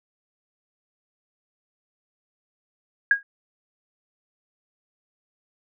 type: tone with exponential decay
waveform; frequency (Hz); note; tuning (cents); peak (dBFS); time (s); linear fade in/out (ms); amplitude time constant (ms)
sine; 1637; G#6; -25; -10; 3.11-3.23; 2; 24
effects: none